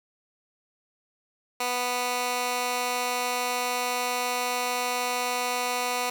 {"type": "tone with high-pass filter", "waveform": "15% pulse", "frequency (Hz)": 246.9, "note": "B3", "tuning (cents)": 0, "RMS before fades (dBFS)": -28, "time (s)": [1.6, 6.1], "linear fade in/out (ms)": 5, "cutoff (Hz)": 700, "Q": 0.56, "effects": ["9-bit"]}